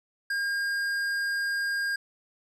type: tone with tanh clipping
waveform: sine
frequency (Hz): 1614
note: G#6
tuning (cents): -50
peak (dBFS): -28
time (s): 0.3-1.96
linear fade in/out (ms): 5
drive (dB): 12
effects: none